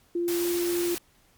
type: tone with pitch glide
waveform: sine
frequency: 345.9 to 347.9 Hz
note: F4 to F4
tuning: -17 to -7 cents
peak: -24 dBFS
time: 0.15-0.95 s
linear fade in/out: 5 ms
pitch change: +10 cents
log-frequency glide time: 0.38-0.47 s
type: noise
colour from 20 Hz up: white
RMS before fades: -34 dBFS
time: 0.28-0.98 s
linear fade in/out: 0 ms
effects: pink hiss -62 dBFS RMS until 1.37 s + MP3 96 kbps